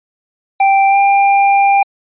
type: tone with pitch glide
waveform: square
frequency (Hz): 784 to 795.4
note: G5 to G5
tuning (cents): 0 to +25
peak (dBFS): -8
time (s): 0.6-1.83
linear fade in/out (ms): 5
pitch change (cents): +25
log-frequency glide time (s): 0.88-0.97
effects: resampled to 8000 Hz